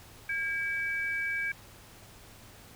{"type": "tone pair together", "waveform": "sine", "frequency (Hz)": [1620, 2295], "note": ["G#6", "D7"], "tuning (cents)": [-43, -40], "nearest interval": "tritone", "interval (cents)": 603, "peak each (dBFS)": [-32, -32], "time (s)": [0.29, 1.52], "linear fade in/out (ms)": 5, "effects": ["added 105 Hz sine -58 dBFS peak until 2.75 s", "pink hiss -53 dBFS RMS until 2.75 s"]}